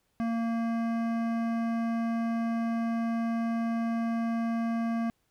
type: tone with hard clipping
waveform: triangle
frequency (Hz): 229.8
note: A#3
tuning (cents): -25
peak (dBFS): -29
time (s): 0.2-5.1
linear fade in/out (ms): 0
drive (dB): 18
effects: pink hiss -74 dBFS RMS until 5.3 s